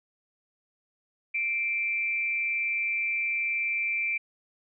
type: tone with amplitude modulation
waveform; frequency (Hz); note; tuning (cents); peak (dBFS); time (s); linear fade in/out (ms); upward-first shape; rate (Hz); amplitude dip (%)
sine; 2349; D7; 0; -23; 1.34-4.18; 10; sine; 219; 55
effects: none